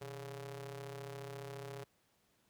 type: ring-modulated tone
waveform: sawtooth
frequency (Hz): 143.1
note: D3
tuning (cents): -45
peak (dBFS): -37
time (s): 0.01-1.84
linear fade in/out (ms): 5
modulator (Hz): 269
effects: pink hiss -74 dBFS RMS until 2.49 s + high-pass 80 Hz 12 dB/octave